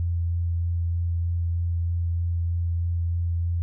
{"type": "tone with vibrato", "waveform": "sine", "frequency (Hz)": 85.3, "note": "F2", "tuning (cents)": -40, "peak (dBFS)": -22, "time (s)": [0, 3.62], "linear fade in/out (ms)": 0, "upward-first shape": "sine", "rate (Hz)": 3.2, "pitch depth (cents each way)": 11, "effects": []}